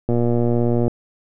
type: click train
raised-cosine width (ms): 2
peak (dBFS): -7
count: 95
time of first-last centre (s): 0.09-0.88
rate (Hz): 119
effects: none